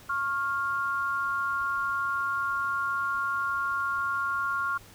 sine tone pair together, 1097 / 1400 Hz, C#6 / F6, -18 / +4 cents, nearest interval major third, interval 422 cents, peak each -30 / -28 dBFS, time 0.09-4.78 s, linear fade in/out 10 ms, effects added 102 Hz sine -57 dBFS peak until 4.94 s + pink hiss -52 dBFS RMS until 4.94 s

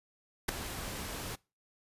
pink noise with ADSR envelope, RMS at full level -27 dBFS, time 0.48-1.36 s, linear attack 11 ms, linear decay 4 ms, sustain -13 dB, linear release 15 ms, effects noise-tail reverb RT60 0.3 s tail -24 dB re dry + resampled to 32000 Hz

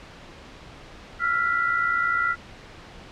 sine tone cluster, 1343 / 1403 / 1974 Hz, E6 / F6 / B6, +32 / +8 / -1 cents, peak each -26 / -23 / -27 dBFS, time 1.19-2.36 s, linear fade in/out 50 ms, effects pink hiss -44 dBFS RMS until 3.11 s + low-pass 4000 Hz 12 dB/octave

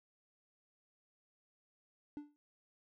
triangle tone with exponential decay, 293.7 Hz, D4, in tune, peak -37 dBFS, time 2.17-2.36 s, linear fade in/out 0 ms, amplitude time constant 41 ms, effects none

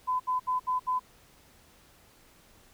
sine tone bursts, 1011 Hz, B5, 40 cents sharp, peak -25 dBFS, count 5, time 0.07-0.996 s, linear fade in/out 20 ms, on 130 ms, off 69 ms, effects pink hiss -59 dBFS RMS until 2.73 s

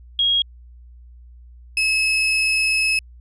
sine / 35% pulse tone pair in turn, 3281 / 2584 Hz, G#7 / E7, -22 / -35 cents, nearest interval major third, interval 413 cents, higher first, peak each -15 dBFS, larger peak neither, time 0.19-0.42 / 1.77-2.99 s, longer second, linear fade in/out 2 ms, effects added 60 Hz sine -41 dBFS peak until 3.2 s + resampled to 24000 Hz

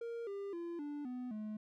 triangle tone with pitch steps, 466.2 / 398.9 / 341.3 / 292 / 249.8 / 213.8 Hz, A#4 / G4 / F4 / D4 / B3 / A3, 0 / +30 / -40 / -10 / +20 / -49 cents, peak -38 dBFS, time 0.01-1.57 s, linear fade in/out 5 ms, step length 260 ms, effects none

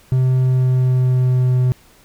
triangle tone with pitch glide, 129 to 126.56 Hz, C3 to B2, -24 to +43 cents, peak -10 dBFS, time 0.12-1.72 s, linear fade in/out 0 ms, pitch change -33 cents, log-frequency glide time 0.23-1.59 s, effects pink hiss -50 dBFS RMS until 2.04 s

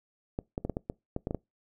clicks, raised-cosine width 2 ms, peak -18 dBFS, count 10, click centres 0.389 / 0.579 / 0.65 / 0.697 / 0.769 / 0.899 / 1.164 / 1.271 / 1.309 / 1.347 s, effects noise-tail reverb RT60 0.2 s tail -24 dB re dry

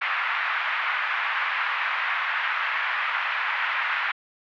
white band-pass noise, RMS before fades -26 dBFS, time 0.01-4.12 s, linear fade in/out 10 ms, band 1000 to 2300 Hz, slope 24 dB/octave, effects low-pass 4000 Hz 12 dB/octave

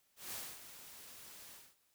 white noise with ADSR envelope, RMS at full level -43 dBFS, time 0.16-1.76 s, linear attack 170 ms, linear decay 250 ms, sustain -11 dB, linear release 240 ms, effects white hiss -75 dBFS RMS until 1.94 s

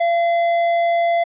triangle tone with tanh clipping, 683 Hz, F5, 39 cents flat, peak -16 dBFS, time 0-1.24 s, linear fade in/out 10 ms, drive 13 dB, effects resampled to 8000 Hz

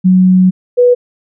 sine tone pair in turn, 184.9 / 490.8 Hz, F#3 / B4, -1 / -11 cents, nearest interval octave + perfect fourth, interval 1690 cents, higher second, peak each -4 dBFS, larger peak neither, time 0.04-0.51 / 0.77-0.95 s, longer first, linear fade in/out 20 ms, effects none

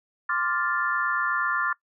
sine chord, D minor seventh, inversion third, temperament equal, 1046.5 / 1174.7 / 1396.9 / 1760 Hz, C6 / D6 / F6 / A6, 0 / 0 / 0 / 0 cents, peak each -31 / -29 / -27 / -28 dBFS, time 0.29-1.73 s, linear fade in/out 5 ms, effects noise-tail reverb RT60 0.1 s tail -21 dB re dry

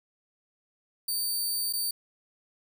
15% pulse tone with dropouts, 4598 Hz, D8, 37 cents flat, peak -21 dBFS, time 1.08-1.91 s, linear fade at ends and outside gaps 5 ms, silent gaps 1.727-1.734 s, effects none

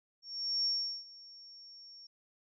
sine tone with ADSR envelope, 5500 Hz, F8, 27 cents flat, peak -28 dBFS, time 0.22-2.07 s, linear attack 430 ms, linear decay 390 ms, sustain -22 dB, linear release 6 ms, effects none

